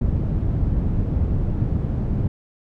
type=low-pass noise; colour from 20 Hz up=white; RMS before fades=-21 dBFS; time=0.01-2.28 s; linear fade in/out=5 ms; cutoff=120 Hz; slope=12 dB/octave; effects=none